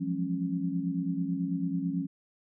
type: tone cluster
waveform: sine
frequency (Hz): 171.4 / 180.5 / 206.8 / 273.5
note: F3 / F#3 / G#3 / C#4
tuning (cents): -32 / -43 / -7 / -23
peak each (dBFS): -33 / -33 / -40 / -32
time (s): 0-2.07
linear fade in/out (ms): 20
effects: none